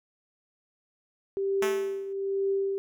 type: tone with tremolo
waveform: sine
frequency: 392 Hz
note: G4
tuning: in tune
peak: -23 dBFS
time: 1.37-2.78 s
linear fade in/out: 0 ms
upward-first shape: triangle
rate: 1.1 Hz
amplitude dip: 70%
type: tone with exponential decay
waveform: 5% pulse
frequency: 217.1 Hz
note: A3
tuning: 23 cents flat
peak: -16 dBFS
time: 1.62-2.13 s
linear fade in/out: 2 ms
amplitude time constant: 110 ms
effects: none